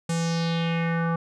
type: tone with low-pass filter sweep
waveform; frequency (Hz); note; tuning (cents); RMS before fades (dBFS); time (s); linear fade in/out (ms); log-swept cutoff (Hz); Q
square; 166.6; E3; +19; -25; 0.09-1.16; 5; 8500 to 1200; 2.9
effects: none